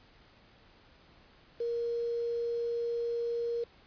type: tone with quantisation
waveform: sine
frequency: 470 Hz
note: A#4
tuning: 14 cents sharp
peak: -30 dBFS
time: 1.6-3.64 s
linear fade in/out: 5 ms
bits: 8
effects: pink hiss -60 dBFS RMS until 3.86 s + resampled to 11025 Hz